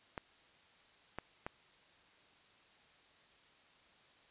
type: clicks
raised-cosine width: 0.5 ms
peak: -25 dBFS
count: 3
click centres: 0.178 / 1.186 / 1.465 s
effects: white hiss -65 dBFS RMS until 4.3 s + resampled to 8000 Hz